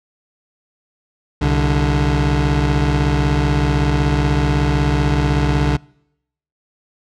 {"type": "tone pair together", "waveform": "25% pulse", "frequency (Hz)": [65.2, 146.5], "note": ["C2", "D3"], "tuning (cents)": [-5, -4], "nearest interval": "octave + major second", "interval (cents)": 1401, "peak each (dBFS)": -13, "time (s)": [1.41, 5.77], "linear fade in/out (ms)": 10, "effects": ["noise-tail reverb RT60 0.8 s tail -26 dB re dry", "low-pass 5000 Hz 12 dB/octave"]}